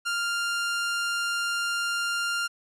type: tone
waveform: sawtooth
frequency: 1396.9 Hz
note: F6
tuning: in tune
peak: -22 dBFS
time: 0.05-2.48 s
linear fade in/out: 20 ms
effects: low-pass 10000 Hz 12 dB/octave